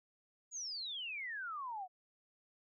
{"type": "exponential sweep", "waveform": "sine", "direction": "down", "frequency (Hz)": [6950, 712], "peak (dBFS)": -40, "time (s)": [0.51, 1.88], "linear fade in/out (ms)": 50, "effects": []}